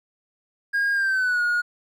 triangle tone with pitch glide, 1626 to 1440.3 Hz, G#6 to F#6, -37 to -47 cents, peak -17 dBFS, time 0.73-1.62 s, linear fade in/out 20 ms, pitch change -210 cents, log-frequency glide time 0.93-1.42 s, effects tanh soft clip ceiling -13 dBFS

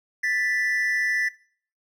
triangle tone pair together, 1761.7 / 1975.5 Hz, A6 / B6, +2 / 0 cents, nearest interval major second, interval 198 cents, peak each -23 dBFS, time 0.23-1.29 s, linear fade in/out 10 ms, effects noise-tail reverb RT60 0.5 s tail -19 dB re dry

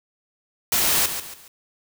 white noise with echo, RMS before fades -20 dBFS, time 0.72-1.06 s, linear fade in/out 2 ms, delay 140 ms, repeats 3, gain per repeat -9 dB, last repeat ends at 1.48 s, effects none

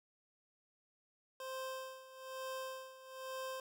25% pulse tone with tremolo, 523.3 Hz, C5, in tune, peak -37 dBFS, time 1.4-3.6 s, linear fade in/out 2 ms, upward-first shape sine, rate 1.1 Hz, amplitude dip 80%, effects none

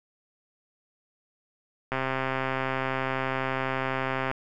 click train, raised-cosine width 0.5 ms, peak -13 dBFS, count 317, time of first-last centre 1.92-4.314 s, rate 132 Hz, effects none

